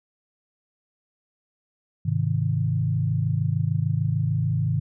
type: chord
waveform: sine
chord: Ab major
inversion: none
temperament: equal with one note detuned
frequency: 103.83 / 130.81 / 157.19 Hz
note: Ab2 / C3 / Eb3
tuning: 0 / 0 / +18 cents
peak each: -25 dBFS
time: 2.05-4.8 s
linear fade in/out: 10 ms
effects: none